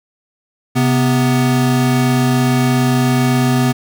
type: tone pair together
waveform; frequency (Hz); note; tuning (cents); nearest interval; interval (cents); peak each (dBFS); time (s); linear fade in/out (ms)
square; 131.6 / 248.4; C3 / B3; +10 / +10; major seventh; 1100; -15; 0.75-3.73; 20
effects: none